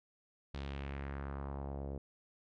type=tone with low-pass filter sweep; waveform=sawtooth; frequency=69.3 Hz; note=C#2; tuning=in tune; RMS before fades=-42 dBFS; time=0.54-1.98 s; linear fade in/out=5 ms; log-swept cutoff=4100 to 510 Hz; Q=1.9; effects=none